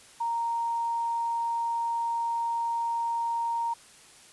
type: tone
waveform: sine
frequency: 930 Hz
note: A#5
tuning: 4 cents flat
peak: -26 dBFS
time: 0.2-3.74 s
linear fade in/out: 10 ms
effects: white hiss -53 dBFS RMS until 4.32 s + resampled to 24000 Hz